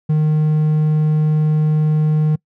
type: tone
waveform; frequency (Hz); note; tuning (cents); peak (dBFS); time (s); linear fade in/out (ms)
triangle; 153.7; D#3; -21; -10; 0.09-2.36; 10
effects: noise-tail reverb RT60 0.1 s tail -25 dB re dry